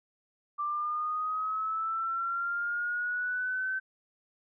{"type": "linear sweep", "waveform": "sine", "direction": "up", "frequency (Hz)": [1174.7, 1540], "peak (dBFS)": -29, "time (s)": [0.58, 3.8], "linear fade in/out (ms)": 20, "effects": []}